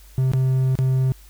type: tone with dropouts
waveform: triangle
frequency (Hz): 130.81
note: C3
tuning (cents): 0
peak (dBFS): -14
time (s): 0.18-1.12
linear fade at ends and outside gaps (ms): 0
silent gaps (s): 0.318-0.335 / 0.754-0.789
effects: added 50 Hz sine -44 dBFS peak until 1.29 s + white hiss -52 dBFS RMS until 1.29 s